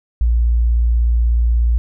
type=tone; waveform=sine; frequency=58.27 Hz; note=A#1; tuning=in tune; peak=-11 dBFS; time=0.21-1.78 s; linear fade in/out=0 ms; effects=none